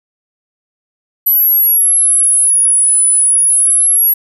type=exponential two-way sweep; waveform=sine; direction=down then up; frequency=11840 to 9956 to 11470 Hz; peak=-7 dBFS; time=1.26-4.14 s; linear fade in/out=10 ms; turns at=3.07 s; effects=none